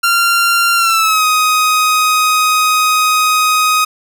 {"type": "tone with pitch glide", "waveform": "sawtooth", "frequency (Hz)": [1383, 1253.6], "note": ["F6", "D#6"], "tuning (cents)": [-17, 13], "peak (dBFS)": -6, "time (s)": [0.03, 3.85], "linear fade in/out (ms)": 10, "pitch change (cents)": -170, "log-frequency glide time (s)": [0.76, 1.25], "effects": []}